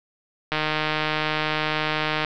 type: click train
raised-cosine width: 0.3 ms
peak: -7 dBFS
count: 267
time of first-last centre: 0.52-2.247 s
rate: 154 Hz
effects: low-pass 5000 Hz 12 dB/octave